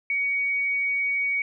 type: tone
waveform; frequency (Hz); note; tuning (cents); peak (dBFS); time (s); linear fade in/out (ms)
sine; 2247; C#7; +23; -22; 0.1-1.42; 2
effects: none